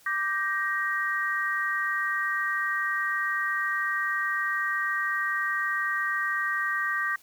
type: chord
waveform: sine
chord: G minor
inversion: second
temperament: just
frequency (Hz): 1176 / 1568 / 1881.6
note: D6 / G6 / Bb6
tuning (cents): +2 / 0 / +16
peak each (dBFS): -31 / -30 / -28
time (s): 0.06-7.16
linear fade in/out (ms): 5
effects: white hiss -57 dBFS RMS until 7.22 s